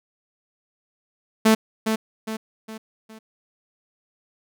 sawtooth tone with echo, 220 Hz, A3, in tune, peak -9 dBFS, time 1.45-1.55 s, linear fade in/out 10 ms, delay 410 ms, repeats 4, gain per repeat -7 dB, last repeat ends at 3.19 s, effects none

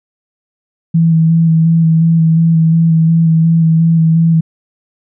sine tone with vibrato, 163.4 Hz, E3, 15 cents flat, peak -6 dBFS, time 0.94-4.41 s, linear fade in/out 10 ms, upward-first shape square, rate 2.8 Hz, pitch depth 17 cents each way, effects none

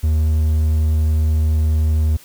triangle tone, 77.8 Hz, D#2, in tune, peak -11 dBFS, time 0.03-2.17 s, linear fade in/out 10 ms, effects white hiss -45 dBFS RMS until 2.24 s

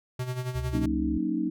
square tone with tremolo, 126.2 Hz, B2, 38 cents sharp, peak -28 dBFS, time 0.19-0.86 s, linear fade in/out 5 ms, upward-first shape sine, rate 11 Hz, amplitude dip 65%
sine tone, 69.4 Hz, C#2, 3 cents sharp, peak -31 dBFS, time 0.55-1.18 s, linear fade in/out 5 ms
sine chord, D# minor seventh, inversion first, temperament equal, 185 / 233.1 / 277.2 / 311.1 Hz, F#3 / A#3 / C#4 / D#4, 0 / 0 / 0 / 0 cents, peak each -33 / -32 / -32 / -28 dBFS, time 0.73-1.5 s, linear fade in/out 10 ms
effects none

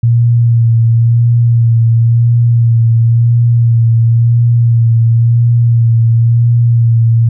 sine tone with vibrato, 116.6 Hz, A#2, 1 cent sharp, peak -5 dBFS, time 0.03-7.29 s, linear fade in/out 5 ms, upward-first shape sine, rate 0.96 Hz, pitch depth 27 cents each way, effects none

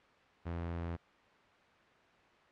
sawtooth tone, 84.8 Hz, E2, 50 cents sharp, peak -33 dBFS, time 0.45-0.97 s, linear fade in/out 20 ms, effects white hiss -63 dBFS RMS until 2.51 s + low-pass 2000 Hz 12 dB/octave

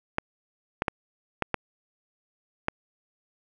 clicks, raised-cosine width 0.5 ms, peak -9 dBFS, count 6, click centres 0.184 / 0.821 / 0.882 / 1.423 / 1.543 / 2.684 s, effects none

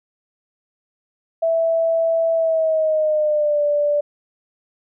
sine tone with pitch glide, 658 to 586.2 Hz, E5 to D5, -3 to -3 cents, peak -15 dBFS, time 1.42-4.01 s, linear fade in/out 10 ms, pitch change -200 cents, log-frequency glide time 2.34-3.63 s, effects none

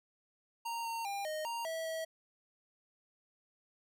square tone with pitch steps, 927 / 917 / 800 / 619 / 932 / 650 / 646 Hz, A#5 / A#5 / G5 / D#5 / A#5 / E5 / E5, -10 / -29 / +35 / -9 / -1 / -24 / -35 cents, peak -37 dBFS, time 0.65-2.05 s, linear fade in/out 10 ms, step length 200 ms, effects none

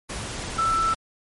sine tone in noise, 1328 Hz, E6, 12 cents sharp, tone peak -19 dBFS, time 0.58-0.94 s, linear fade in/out 10 ms, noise pink, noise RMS -32 dBFS, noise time 0.09-0.95 s, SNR +10 dB, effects MP3 48 kbps

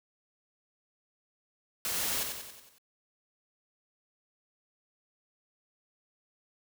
white noise with echo, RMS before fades -33 dBFS, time 1.85-2.23 s, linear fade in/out 0 ms, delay 92 ms, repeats 6, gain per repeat -5 dB, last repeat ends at 2.782 s, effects none

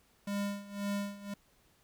square tone with tremolo, 201.8 Hz, G#3, 49 cents flat, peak -32 dBFS, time 0.27-1.34 s, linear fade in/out 5 ms, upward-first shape sine, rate 1.9 Hz, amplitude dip 85%, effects pink hiss -68 dBFS RMS until 1.83 s

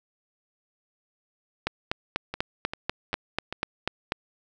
two click trains, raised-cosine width 0.3 ms, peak -16 / -9 dBFS, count 4 / 11, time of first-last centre 2.34-3.526 / 1.67-4.121 s, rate 2.53 / 4.08 Hz, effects none

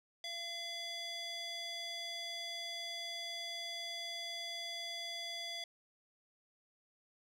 square tone with band-pass filter, 682 Hz, F5, 41 cents flat, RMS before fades -43 dBFS, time 0.24-5.64 s, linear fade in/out 2 ms, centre 3900 Hz, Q 2.4, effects none

